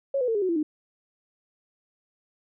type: tone with pitch steps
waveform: sine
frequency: 550 / 498.6 / 451.9 / 409.7 / 371.3 / 336.6 / 305.1 Hz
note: C#5 / B4 / A4 / G#4 / F#4 / E4 / D#4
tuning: -14 / +16 / +46 / -24 / +6 / +36 / -34 cents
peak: -22 dBFS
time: 0.14-0.63 s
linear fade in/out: 5 ms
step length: 70 ms
effects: none